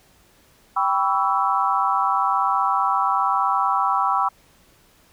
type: chord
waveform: sine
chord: C# half-diminished seventh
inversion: second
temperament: equal with one note detuned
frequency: 784 / 987.8 / 1128.8 / 1318.5 Hz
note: G5 / B5 / C#6 / E6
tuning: 0 / 0 / +31 / 0 cents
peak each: -23 dBFS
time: 0.76-4.29 s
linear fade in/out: 10 ms
effects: pink hiss -56 dBFS RMS until 5.12 s